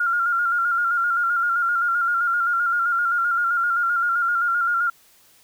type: tone with vibrato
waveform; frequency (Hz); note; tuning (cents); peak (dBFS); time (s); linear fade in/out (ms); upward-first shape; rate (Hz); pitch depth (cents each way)
sine; 1396.9; F6; 0; -18; 0-4.9; 5; square; 7.7; 36
effects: white hiss -55 dBFS RMS until 5.43 s